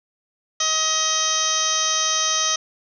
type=harmonic tone with a mistuned harmonic; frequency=632 Hz; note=D#5; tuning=27 cents sharp; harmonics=1 / 2 / 3 / 4 / 5 / 6 / 7 / 8 / 9 / 10; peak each=-34 / -26 / -31 / -35 / -26 / -28 / -36 / -29 / -25 / -24 dBFS; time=0.6-2.56 s; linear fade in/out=5 ms; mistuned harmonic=10; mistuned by=-24 cents; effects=none